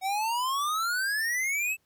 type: exponential sweep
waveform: square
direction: up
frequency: 745 to 2656 Hz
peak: -27 dBFS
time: 0.01-1.77 s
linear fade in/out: 50 ms
effects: pink hiss -72 dBFS RMS until 1.85 s + high-pass 60 Hz 12 dB/octave